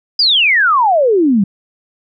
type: exponential sweep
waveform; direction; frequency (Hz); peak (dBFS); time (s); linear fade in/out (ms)
sine; down; 5040 to 185.5; -8; 0.19-1.44; 5
effects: none